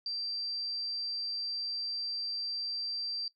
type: tone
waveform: sine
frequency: 4699 Hz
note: D8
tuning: in tune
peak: -33 dBFS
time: 0.06-3.28 s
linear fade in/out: 2 ms
effects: noise-tail reverb RT60 0.1 s tail -17 dB re dry